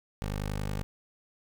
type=tone; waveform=15% pulse; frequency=50.7 Hz; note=G#1; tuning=41 cents flat; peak=-25 dBFS; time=0.22-0.83 s; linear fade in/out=0 ms; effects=none